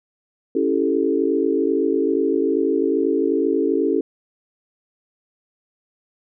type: chord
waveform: sine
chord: A dominant seventh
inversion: first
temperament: equal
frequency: 277.2 / 329.6 / 392 / 440 Hz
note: C#4 / E4 / G4 / A4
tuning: 0 / 0 / 0 / 0 cents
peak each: -22 dBFS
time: 0.55-4.01 s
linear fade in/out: 5 ms
effects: none